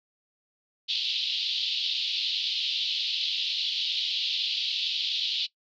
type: band-pass noise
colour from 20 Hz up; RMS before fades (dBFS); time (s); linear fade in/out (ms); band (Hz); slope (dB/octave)
pink; -29; 0.88-5.47; 20; 3000 to 4400; 48
effects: noise-tail reverb RT60 0.1 s tail -19 dB re dry